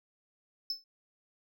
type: tone with exponential decay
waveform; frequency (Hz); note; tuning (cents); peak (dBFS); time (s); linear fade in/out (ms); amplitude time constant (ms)
triangle; 5260; E8; -5; -27; 0.7-0.84; 2; 30
effects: none